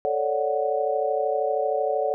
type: chord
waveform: sine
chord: D major seventh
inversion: second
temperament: equal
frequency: 440 / 554.4 / 587.3 / 740 Hz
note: A4 / C#5 / D5 / F#5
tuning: 0 / 0 / 0 / 0 cents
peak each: -27 dBFS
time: 0.05-2.14 s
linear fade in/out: 0 ms
effects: none